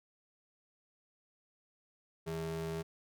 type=ring-modulated tone; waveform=square; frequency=122.2 Hz; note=B2; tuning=18 cents flat; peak=-34 dBFS; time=2.26-2.83 s; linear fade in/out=20 ms; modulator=285 Hz; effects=none